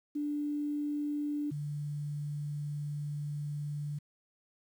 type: tone pair in turn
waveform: sine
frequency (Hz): 293.7 / 146.85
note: D4 / D3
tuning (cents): 0 / 0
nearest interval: octave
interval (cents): 1200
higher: first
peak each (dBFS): -31 / -34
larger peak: first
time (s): 0.15-1.51 / 1.51-3.99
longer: second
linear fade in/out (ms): 10
effects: 10-bit